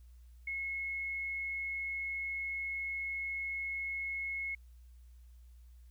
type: tone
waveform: sine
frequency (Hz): 2177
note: C#7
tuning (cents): -32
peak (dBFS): -35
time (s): 0.47-4.55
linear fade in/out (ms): 5
effects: added 60 Hz sine -53 dBFS peak until 5.9 s + white hiss -75 dBFS RMS until 5.9 s